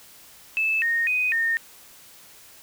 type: tone with pitch steps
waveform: sine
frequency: 2623 / 1851 / 2498 / 1831 Hz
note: E7 / A#6 / D#7 / A#6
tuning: -9 / -13 / +6 / -32 cents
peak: -20 dBFS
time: 0.57-1.57 s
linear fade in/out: 0 ms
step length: 250 ms
effects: white hiss -49 dBFS RMS until 2.62 s